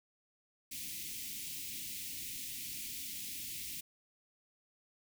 white band-stop noise, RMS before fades -43 dBFS, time 0.71-3.81 s, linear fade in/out 10 ms, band 330 to 2100 Hz, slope 48 dB/octave, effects none

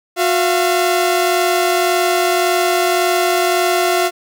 sawtooth tone pair together, 361.9 / 682 Hz, F#4 / F5, -38 / -41 cents, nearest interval major seventh, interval 1097 cents, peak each -12 dBFS, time 0.16-4.11 s, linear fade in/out 50 ms, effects none

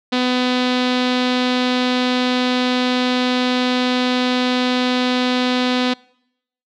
sawtooth tone with low-pass filter, 250.8 Hz, B3, 27 cents sharp, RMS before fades -18 dBFS, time 0.12-5.94 s, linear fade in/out 10 ms, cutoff 3900 Hz, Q 3.1, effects noise-tail reverb RT60 0.8 s tail -26 dB re dry

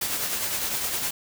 white noise with tremolo, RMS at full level -26 dBFS, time 0.01-1.11 s, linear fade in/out 5 ms, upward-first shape triangle, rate 9.8 Hz, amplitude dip 45%, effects none

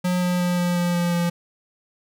square tone with pitch steps, 180 / 178.76 / 177.52 / 176.3 / 175.08 / 173.87 / 172.67 Hz, F#3 / F3 / F3 / F3 / F3 / F3 / F3, -47 / +41 / +29 / +17 / +5 / -7 / -19 cents, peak -20 dBFS, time 0.04-1.3 s, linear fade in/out 10 ms, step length 180 ms, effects none

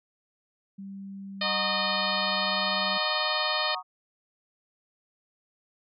sine tone with pitch glide, 196 to 193.86 Hz, G3 to G3, 0 to -19 cents, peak -37 dBFS, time 0.78-2.98 s, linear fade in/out 10 ms, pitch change -19 cents, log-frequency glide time 1.32-1.58 s
harmonic tone, 612 Hz, D#5, 29 cents flat, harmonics 1 / 2 / 3 / 4 / 5 / 6 / 7 / 8, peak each -34 / -36 / -33 / -35 / -34 / -33 / -32 / -38 dBFS, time 1.41-3.75 s, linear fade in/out 5 ms
sine chord, D# minor seventh, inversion first, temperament equal, 740 / 932.3 / 1108.7 / 1244.5 Hz, F#5 / A#5 / C#6 / D#6, 0 / 0 / 0 / 0 cents, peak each -37 dBFS, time 1.41-3.83 s, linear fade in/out 50 ms
effects none

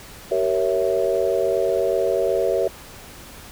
sine chord, G diminished seventh, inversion none, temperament equal with one note detuned, 383.5 / 466.2 / 554.4 / 659.3 Hz, G4 / Bb4 / Db5 / Fb5, -38 / 0 / 0 / 0 cents, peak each -23 / -23 / -23 / -24 dBFS, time 0.31-2.68 s, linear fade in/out 5 ms, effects pink hiss -41 dBFS RMS until 3.51 s

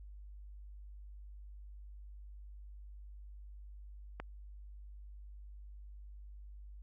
click, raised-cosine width 0.5 ms, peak -26 dBFS, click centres 4.2 s, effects added 50 Hz sine -48 dBFS peak until 6.82 s + Opus 48 kbps

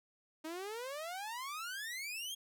sawtooth exponential sweep, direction up, 307.3 to 3308 Hz, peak -37 dBFS, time 0.44-2.35 s, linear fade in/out 10 ms, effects none

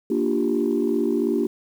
sine chord, G minor seventh, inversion first, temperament equal, 233.1 / 293.7 / 349.2 / 392 Hz, Bb3 / D4 / F4 / G4, 0 / 0 / 0 / 0 cents, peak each -24 dBFS, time 0.1-1.47 s, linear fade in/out 5 ms, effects tanh soft clip ceiling -11 dBFS + 8-bit

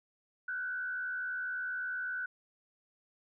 sine tone with frequency modulation, 1500 Hz, F#6, 23 cents sharp, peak -34 dBFS, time 0.48-2.26 s, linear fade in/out 5 ms, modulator 71.9 Hz, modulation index 0.67, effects none

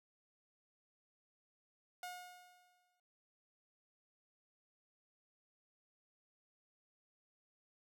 sawtooth tone with exponential decay, 720 Hz, F#5, 47 cents flat, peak -39 dBFS, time 2.03-3 s, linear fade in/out 2 ms, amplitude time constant 210 ms, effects none

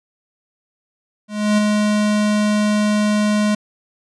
square tone with ADSR envelope, 210 Hz, G#3, 19 cents sharp, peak -12 dBFS, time 1.28-3.55 s, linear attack 300 ms, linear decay 8 ms, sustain -3 dB, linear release 6 ms, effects resampled to 22050 Hz

